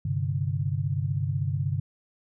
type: chord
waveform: sine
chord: G suspended fourth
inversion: none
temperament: equal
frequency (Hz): 98 / 130.81 / 146.83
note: G2 / C3 / D3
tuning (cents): 0 / 0 / 0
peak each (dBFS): -29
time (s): 0.05-1.8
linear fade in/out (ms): 5
effects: none